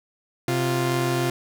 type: tone pair together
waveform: sawtooth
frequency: 130.81 / 349.2 Hz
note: C3 / F4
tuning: 0 / 0 cents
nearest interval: octave + perfect fourth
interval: 1700 cents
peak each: -20 dBFS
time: 0.48-1.3 s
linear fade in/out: 2 ms
effects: none